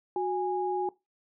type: tone pair together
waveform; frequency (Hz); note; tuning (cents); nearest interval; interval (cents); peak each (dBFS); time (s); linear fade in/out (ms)
sine; 367.1 / 825.1; F#4 / G#5; -14 / -12; octave + major second; 1402; -29 / -30; 0.16-0.89; 2
effects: noise-tail reverb RT60 0.2 s tail -20 dB re dry